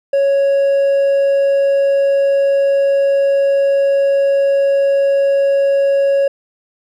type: tone with hard clipping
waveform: triangle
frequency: 554.4 Hz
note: C#5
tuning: in tune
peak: -11 dBFS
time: 0.13-6.28 s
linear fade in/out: 5 ms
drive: 5 dB
effects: none